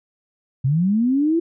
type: linear sweep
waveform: sine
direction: up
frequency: 125.1 to 342.5 Hz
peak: -15 dBFS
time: 0.64-1.4 s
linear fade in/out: 10 ms
effects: none